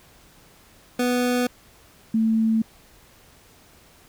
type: tone pair in turn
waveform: 25% pulse / sine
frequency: 246.9 / 222.6 Hz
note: B3 / A3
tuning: 0 / +20 cents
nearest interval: major second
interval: 180 cents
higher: first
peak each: -16 / -17 dBFS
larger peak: first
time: 0.99-1.47 / 2.14-2.62 s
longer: neither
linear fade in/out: 5 ms
effects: pink hiss -53 dBFS RMS until 4.08 s